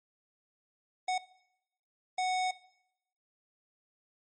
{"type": "tone bursts at uneven times", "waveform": "square", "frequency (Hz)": 740, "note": "F#5", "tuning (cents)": 0, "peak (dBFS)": -29, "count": 2, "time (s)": [[1.08, 1.18], [2.18, 2.51]], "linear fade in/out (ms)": 5, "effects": ["noise-tail reverb RT60 0.8 s tail -19 dB re dry", "MP3 32 kbps"]}